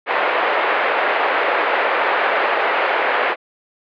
pink band-pass noise, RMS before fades -18 dBFS, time 0.06-3.36 s, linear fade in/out 50 ms, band 480 to 2400 Hz, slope 24 dB/octave, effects resampled to 11025 Hz

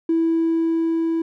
triangle tone with level ramp, 328.6 Hz, E4, 5 cents flat, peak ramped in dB -12 to -16 dBFS, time 0.09-1.22 s, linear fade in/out 5 ms, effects tanh soft clip ceiling -13 dBFS

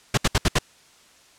pink noise bursts, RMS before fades -18 dBFS, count 5, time 0.14-0.587 s, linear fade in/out 5 ms, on 35 ms, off 68 ms, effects white hiss -54 dBFS RMS until 1.38 s + low-pass 8000 Hz 12 dB/octave

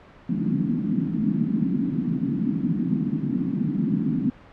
white band-pass noise, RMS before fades -24 dBFS, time 0.29-4.3 s, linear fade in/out 2 ms, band 150 to 280 Hz, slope 48 dB/octave, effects pink hiss -48 dBFS RMS until 4.52 s + low-pass 2000 Hz 12 dB/octave

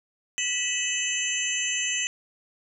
sine tone cluster, 1951 / 2597 / 2977 / 6250 / 7210 Hz, B6 / E7 / F#7 / G8 / A8, -22 / -26 / +10 / -6 / +41 cents, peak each -34 / -30 / -30 / -32 / -31 dBFS, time 0.38-2.07 s, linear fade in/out 0 ms, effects none

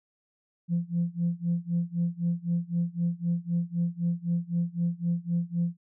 sine tone with tremolo, 171.7 Hz, F3, 29 cents flat, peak -21 dBFS, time 0.68-5.77 s, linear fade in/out 50 ms, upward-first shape sine, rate 3.9 Hz, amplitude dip 95%, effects tanh soft clip ceiling -19 dBFS

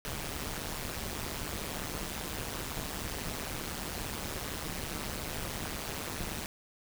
pink noise with amplitude modulation, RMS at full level -34 dBFS, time 0.05-6.46 s, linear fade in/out 0 ms, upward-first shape sine, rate 150 Hz, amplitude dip 85%, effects none

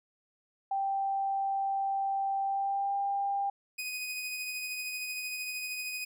sine tone with pitch glide, 784 to 796.8 Hz, G5 to G5, 0 to +28 cents, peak -28 dBFS, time 0.71-3.5 s, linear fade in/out 5 ms, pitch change +28 cents, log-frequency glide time 2.44-2.95 s
sawtooth tone with tremolo, 2496 Hz, D#7, 5 cents sharp, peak -30 dBFS, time 3.78-6.05 s, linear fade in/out 10 ms, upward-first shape triangle, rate 13 Hz, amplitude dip 35%
effects none

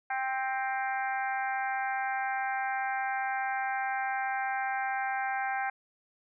harmonic tone with a mistuned harmonic, 262.7 Hz, C4, 7 cents sharp, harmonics 3 / 4 / 5 / 6 / 7 / 8 / 9, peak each -31 / -43 / -44 / -35 / -43 / -41 / -45 dBFS, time 0.1-5.7 s, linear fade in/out 5 ms, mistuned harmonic 7, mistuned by +17 cents, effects none

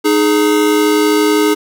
square tone pair together, 307.5 / 419.4 Hz, D#4 / G#4, -20 / +17 cents, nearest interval perfect fourth, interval 537 cents, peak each -13 / -13 dBFS, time 0.04-1.55 s, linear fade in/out 20 ms, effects none

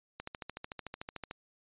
click train, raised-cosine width 0.3 ms, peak -24 dBFS, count 16, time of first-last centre 0.2-1.311 s, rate 13.5 Hz, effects resampled to 8000 Hz

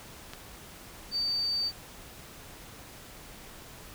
click, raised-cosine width 0.2 ms, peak -22 dBFS, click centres 0.335 s
sine tone, 4606 Hz, D8, 34 cents flat, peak -27 dBFS, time 1.11-1.72 s, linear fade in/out 50 ms
effects pink hiss -48 dBFS RMS until 3.94 s

